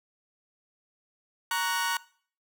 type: chord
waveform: sawtooth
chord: F# major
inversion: first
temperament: equal with one note detuned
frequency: 932.3 / 1118.4 / 1480 Hz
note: A#5 / C#6 / F#6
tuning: 0 / +15 / 0 cents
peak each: -26 / -30 / -27 dBFS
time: 1.51-1.97 s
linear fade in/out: 2 ms
effects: noise-tail reverb RT60 0.5 s tail -21 dB re dry